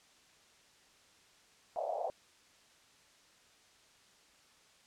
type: band-pass noise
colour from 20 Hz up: pink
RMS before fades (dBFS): -37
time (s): 1.76-2.1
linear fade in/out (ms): 0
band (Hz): 570 to 750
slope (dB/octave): 48
effects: white hiss -64 dBFS RMS until 4.86 s + low-pass 7000 Hz 12 dB/octave